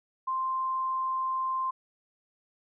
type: tone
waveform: sine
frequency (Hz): 1046.5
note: C6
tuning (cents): 0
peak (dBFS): -27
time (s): 0.27-1.71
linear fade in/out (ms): 10
effects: none